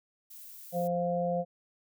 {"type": "noise", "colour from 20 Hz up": "violet", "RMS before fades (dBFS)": -48, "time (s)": [0.3, 0.88], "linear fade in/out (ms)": 10}
{"type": "harmonic tone", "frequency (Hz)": 174.61, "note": "F3", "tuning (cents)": 0, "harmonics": [1, 3, 4], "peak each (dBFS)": [-33, -30, -33], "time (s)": [0.72, 1.45], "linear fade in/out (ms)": 50}
{"effects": []}